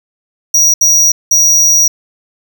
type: tone bursts at uneven times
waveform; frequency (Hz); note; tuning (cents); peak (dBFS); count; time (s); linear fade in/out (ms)
square; 5770; F#8; -44; -6; 3; 0.54-0.74 / 0.81-1.12 / 1.31-1.88; 5
effects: none